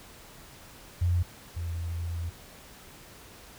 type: tone pair in turn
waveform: sine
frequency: 87.8 / 84.54 Hz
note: F2 / E2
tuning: +10 / +44 cents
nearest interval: minor second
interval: 66 cents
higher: first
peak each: -22 / -30 dBFS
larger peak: first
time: 1.01-1.23 / 1.56-2.3 s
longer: second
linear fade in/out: 10 ms
effects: pink hiss -50 dBFS RMS until 3.58 s